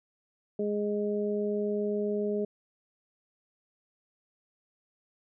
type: harmonic tone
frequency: 207.4 Hz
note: G#3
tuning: 2 cents flat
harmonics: 1 / 2 / 3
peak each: -32 / -29 / -37 dBFS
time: 0.59-2.45 s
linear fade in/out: 5 ms
effects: none